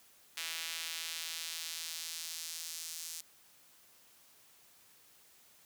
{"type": "tone with high-pass filter sweep", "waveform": "sawtooth", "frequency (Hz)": 163.9, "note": "E3", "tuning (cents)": -10, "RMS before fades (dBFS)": -42, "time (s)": [0.37, 3.21], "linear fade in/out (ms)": 5, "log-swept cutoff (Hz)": [2700, 6100], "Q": 1.1, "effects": ["white hiss -63 dBFS RMS until 5.65 s", "high-pass 60 Hz 12 dB/octave"]}